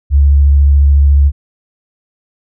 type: tone with vibrato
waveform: sine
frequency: 70.7 Hz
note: C#2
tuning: 35 cents sharp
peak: -4 dBFS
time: 0.1-1.32 s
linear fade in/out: 50 ms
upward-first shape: triangle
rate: 14 Hz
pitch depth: 24 cents each way
effects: none